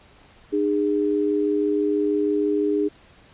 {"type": "tone pair together", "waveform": "sine", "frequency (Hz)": [303.2, 409.4], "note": ["D#4", "G#4"], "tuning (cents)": [-45, -25], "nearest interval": "perfect fourth", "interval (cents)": 520, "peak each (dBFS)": [-22, -21], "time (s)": [0.52, 2.89], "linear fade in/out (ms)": 20, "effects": ["pink hiss -52 dBFS RMS until 3.33 s", "resampled to 8000 Hz"]}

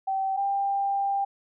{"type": "tone pair in turn", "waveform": "sine", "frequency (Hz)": [772, 793.7], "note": ["G5", "G5"], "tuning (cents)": [-27, 21], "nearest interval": "unison", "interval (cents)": 48, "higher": "second", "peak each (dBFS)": [-24, -23], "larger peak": "second", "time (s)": [[0.07, 0.37], [0.37, 1.25]], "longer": "second", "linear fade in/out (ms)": 10, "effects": []}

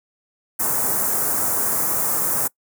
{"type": "band-stop noise", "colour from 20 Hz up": "white", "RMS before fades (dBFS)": -21, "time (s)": [0.59, 2.48], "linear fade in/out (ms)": 10, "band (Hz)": [1500, 7400], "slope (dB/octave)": 24, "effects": ["noise-tail reverb RT60 0.1 s tail -23 dB re dry", "high-pass 100 Hz 12 dB/octave"]}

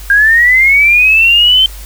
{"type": "linear sweep", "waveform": "sine", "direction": "up", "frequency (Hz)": [1600, 3111], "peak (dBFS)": -4, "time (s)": [0.1, 1.66], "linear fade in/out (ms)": 2, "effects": ["added 50 Hz sine -26 dBFS peak until 1.85 s", "white hiss -34 dBFS RMS until 1.85 s"]}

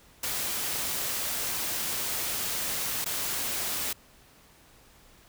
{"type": "noise with dropouts", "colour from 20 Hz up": "white", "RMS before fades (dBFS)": -31, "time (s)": [0.23, 3.93], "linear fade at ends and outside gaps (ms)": 5, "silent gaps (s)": [3.045, 3.059], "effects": ["pink hiss -57 dBFS RMS until 5.28 s"]}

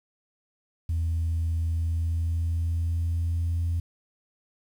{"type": "tone with pitch glide", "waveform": "sine", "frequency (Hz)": [82.41, 84.73], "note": ["E2", "E2"], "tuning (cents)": [0, 48], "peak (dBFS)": -22, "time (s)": [0.89, 3.8], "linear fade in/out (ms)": 5, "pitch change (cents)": 48, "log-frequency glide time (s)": [1.65, 3.63], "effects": ["tanh soft clip ceiling -21 dBFS", "9-bit"]}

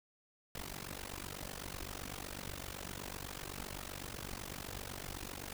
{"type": "noise with amplitude modulation", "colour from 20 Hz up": "pink", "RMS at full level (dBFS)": -41, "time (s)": [0.55, 5.53], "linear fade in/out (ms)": 2, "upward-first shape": "sine", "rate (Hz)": 47.9, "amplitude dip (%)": 95, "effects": []}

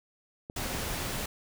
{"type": "clicks", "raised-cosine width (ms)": 2, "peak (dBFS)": [-26, -23], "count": 2, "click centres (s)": [0.499, 0.749]}
{"type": "noise", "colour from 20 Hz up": "pink", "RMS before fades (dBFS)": -34, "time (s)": [0.56, 1.26], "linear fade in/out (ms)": 5}
{"effects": []}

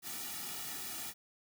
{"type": "noise with comb filter", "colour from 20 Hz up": "white", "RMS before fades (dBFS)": -42, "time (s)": [0.02, 1.14], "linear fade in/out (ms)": 50, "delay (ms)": 1.9, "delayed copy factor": -0.95, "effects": []}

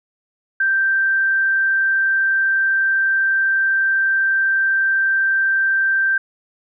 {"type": "tone", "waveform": "sine", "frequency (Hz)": 1568, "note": "G6", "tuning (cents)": 0, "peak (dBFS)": -14, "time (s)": [0.6, 6.18], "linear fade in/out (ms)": 5, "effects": []}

